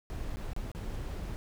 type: noise with dropouts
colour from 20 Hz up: brown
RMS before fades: -37 dBFS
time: 0.1-1.36 s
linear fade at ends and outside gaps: 0 ms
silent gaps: 0.36-0.37 / 0.533-0.564 / 0.716-0.749 s
effects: none